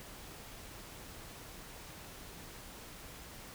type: silence
effects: pink hiss -50 dBFS RMS until 3.54 s